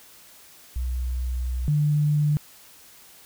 sine tone pair in turn, 62.5 / 148.65 Hz, B1 / D3, +21 / +21 cents, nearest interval octave + minor third, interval 1500 cents, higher second, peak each -24 / -18 dBFS, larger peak second, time 0.76-1.68 / 1.68-2.37 s, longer first, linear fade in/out 0 ms, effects white hiss -50 dBFS RMS until 3.25 s

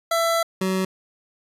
25% pulse tone pair in turn, 667 / 188.36 Hz, E5 / F#3, +20 / +31 cents, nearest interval octave + minor seventh, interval 2189 cents, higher first, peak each -15 / -17 dBFS, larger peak first, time 0.11-0.43 / 0.61-0.85 s, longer first, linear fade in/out 5 ms, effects resampled to 32000 Hz

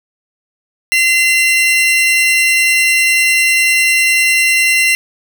40% pulse tone pair together, 2054 / 2742 Hz, C7 / F7, -33 / -32 cents, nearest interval perfect fourth, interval 501 cents, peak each -11 dBFS, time 0.92-4.95 s, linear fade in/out 0 ms, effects none

